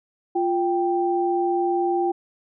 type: tone pair together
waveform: sine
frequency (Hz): 349.7 / 785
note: F4 / G5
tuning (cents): +2 / +2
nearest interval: octave + major second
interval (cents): 1400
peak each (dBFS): -21 / -23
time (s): 0.35-2.12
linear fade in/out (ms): 10
effects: none